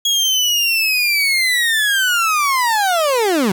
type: linear sweep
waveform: 30% pulse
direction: down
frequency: 3322 to 174.9 Hz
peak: -11 dBFS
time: 0.05-3.52 s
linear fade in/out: 5 ms
effects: none